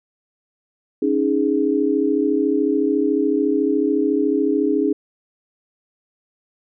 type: chord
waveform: sine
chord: C# suspended second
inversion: none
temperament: equal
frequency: 277.2 / 311.1 / 415.3 Hz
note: C#4 / D#4 / G#4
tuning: 0 / 0 / 0 cents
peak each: -20 dBFS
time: 1.02-4.93 s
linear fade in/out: 5 ms
effects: none